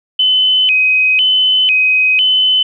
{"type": "tone with vibrato", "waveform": "sine", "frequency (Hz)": 2764, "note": "F7", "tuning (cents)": -19, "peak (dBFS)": -8, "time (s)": [0.19, 2.63], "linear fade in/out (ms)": 5, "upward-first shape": "square", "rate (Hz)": 1, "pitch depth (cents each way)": 160, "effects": []}